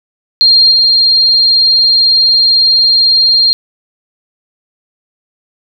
sine tone with level steps, 4206 Hz, C8, 8 cents sharp, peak -3 / -5 dBFS, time 0.41-3.53 s, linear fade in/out 0 ms, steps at 0.71 s, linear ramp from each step 10 ms, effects none

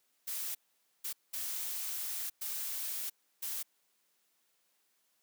blue noise bursts at uneven times, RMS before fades -38 dBFS, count 5, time 0.27-0.55 / 1.04-1.13 / 1.33-2.3 / 2.41-3.1 / 3.42-3.63 s, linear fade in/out 10 ms, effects white hiss -75 dBFS RMS until 5.22 s + high-pass 200 Hz 12 dB/octave

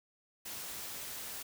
white noise, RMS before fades -43 dBFS, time 0.45-1.43 s, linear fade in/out 10 ms, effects none

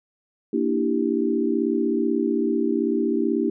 sine chord, E half-diminished seventh, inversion second, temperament equal, 233.1 / 293.7 / 329.6 / 392 Hz, Bb3 / D4 / E4 / G4, 0 / 0 / 0 / 0 cents, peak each -25 dBFS, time 0.53-3.5 s, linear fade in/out 5 ms, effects none

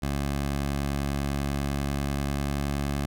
15% pulse tone with pitch glide, 70.2 to 70.69 Hz, C#2 to C#2, +22 to +34 cents, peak -20 dBFS, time 0.02-3.06 s, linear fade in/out 10 ms, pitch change +12 cents, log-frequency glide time 2.28-2.52 s, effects none

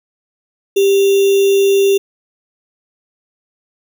sine tone with sample-and-hold, 394.2 Hz, G4, 10 cents sharp, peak -8 dBFS, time 0.76-1.98 s, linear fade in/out 10 ms, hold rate 3150 Hz, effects none

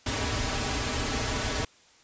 pink noise with comb filter, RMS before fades -29 dBFS, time 0.06-1.65 s, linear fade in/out 5 ms, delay 5.7 ms, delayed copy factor -1, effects white hiss -58 dBFS RMS until 2.03 s + resampled to 16000 Hz

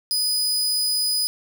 sawtooth tone, 4978 Hz, D#8, in tune, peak -17 dBFS, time 0.11-1.27 s, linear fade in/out 0 ms, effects 9-bit

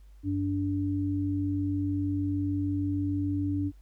sine tone pair together, 96.6 / 289.8 Hz, G2 / D4, -25 / -23 cents, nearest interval octave + perfect fifth, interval 1902 cents, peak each -30 / -28 dBFS, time 0.23-3.72 s, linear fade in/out 50 ms, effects added 50 Hz sine -49 dBFS peak until 3.81 s + pink hiss -70 dBFS RMS until 3.81 s

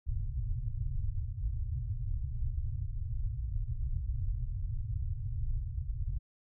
pink low-pass noise, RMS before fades -34 dBFS, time 0.06-6.19 s, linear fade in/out 20 ms, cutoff 130 Hz, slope 96 dB/octave, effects none

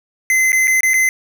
square tone with dropouts, 2054 Hz, C7, 33 cents flat, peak -12 dBFS, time 0.3-1.09 s, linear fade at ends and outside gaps 1 ms, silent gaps 0.52-0.529 / 0.673-0.678 / 0.807-0.832 / 0.935-0.94 s, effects none

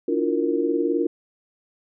sine tone cluster, 292.5 / 336.4 / 355.7 / 464.5 Hz, D4 / E4 / F4 / A#4, -7 / +35 / +32 / -6 cents, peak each -25 dBFS, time 0.08-1.07 s, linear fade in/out 5 ms, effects none

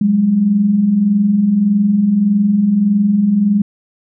sine tone pair together, 184.23 / 205.9 Hz, F#3 / G#3, -7 / -15 cents, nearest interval major second, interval 192 cents, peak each -19 / -10 dBFS, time 0.01-3.62 s, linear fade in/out 5 ms, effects none

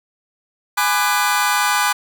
sawtooth chord, G# half-diminished seventh, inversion none, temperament just, 830.6 / 996.7 / 1196.1 / 1495.1 Hz, G#5 / B5 / D6 / F#6, 0 / +16 / +31 / +18 cents, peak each -17 dBFS, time 0.77-1.93 s, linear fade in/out 10 ms, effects none

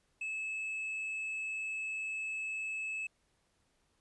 triangle tone, 2601 Hz, E7, 24 cents flat, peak -34 dBFS, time 0.21-3.07 s, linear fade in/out 5 ms, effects pink hiss -75 dBFS RMS until 4 s + resampled to 24000 Hz

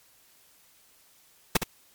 pink noise with echo, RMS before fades -20 dBFS, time 1.55-1.57 s, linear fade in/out 5 ms, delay 65 ms, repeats 1, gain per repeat -8 dB, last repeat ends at 1.635 s, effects white hiss -60 dBFS RMS until 1.94 s + MP3 96 kbps

